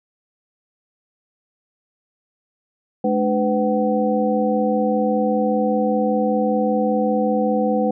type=tone cluster; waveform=sine; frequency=212.5 / 297.6 / 503 / 757 Hz; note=G#3 / D4 / B4 / F#5; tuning=+40 / +23 / +32 / +39 cents; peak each=-20 / -25 / -20 / -24 dBFS; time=3.04-7.91 s; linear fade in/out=5 ms; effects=none